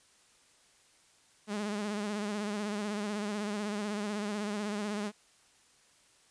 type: tone with vibrato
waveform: sawtooth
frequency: 207.7 Hz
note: G#3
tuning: in tune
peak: -29 dBFS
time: 1.47-5.12 s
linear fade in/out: 50 ms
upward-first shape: sine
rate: 16 Hz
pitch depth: 55 cents each way
effects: white hiss -64 dBFS RMS until 6.3 s + resampled to 22050 Hz